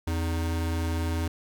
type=tone pair together; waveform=square; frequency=83.43 / 311.9 Hz; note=E2 / D#4; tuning=+21 / +4 cents; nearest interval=octave + major seventh; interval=2283 cents; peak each=-27 / -36 dBFS; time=0.07-1.28 s; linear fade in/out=5 ms; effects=none